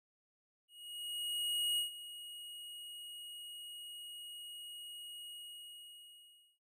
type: tone with ADSR envelope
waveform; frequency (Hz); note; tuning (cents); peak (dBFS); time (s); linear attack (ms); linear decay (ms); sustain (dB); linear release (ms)
square; 2887; F#7; -43; -32; 0.68-6.59; 1100; 120; -15; 1300
effects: noise-tail reverb RT60 0.2 s tail -21 dB re dry